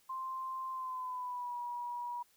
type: tone with pitch glide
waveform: sine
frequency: 1046.5 to 965.2 Hz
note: C6 to B5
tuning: 0 to -40 cents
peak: -37 dBFS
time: 0.09-2.23 s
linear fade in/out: 10 ms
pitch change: -140 cents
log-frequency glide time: 0.71-1.58 s
effects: white hiss -69 dBFS RMS until 2.36 s